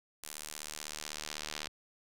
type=tone with band-pass filter sweep; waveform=sawtooth; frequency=76 Hz; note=D#2; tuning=40 cents flat; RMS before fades=-43 dBFS; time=0.23-1.68 s; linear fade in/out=5 ms; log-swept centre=10000 to 4300 Hz; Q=0.94; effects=none